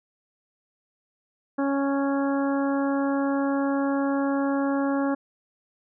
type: harmonic tone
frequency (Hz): 277.2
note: C#4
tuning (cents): 0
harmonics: 1 / 2 / 3 / 4 / 5 / 6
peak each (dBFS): -23 / -29 / -33 / -35 / -37 / -39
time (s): 1.58-5.15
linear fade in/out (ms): 10
effects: none